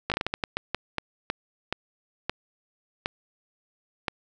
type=slowing click train; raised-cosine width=0.3 ms; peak=-10 dBFS; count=16; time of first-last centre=0.1-4.082 s; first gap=17 ms; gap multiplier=1.34; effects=none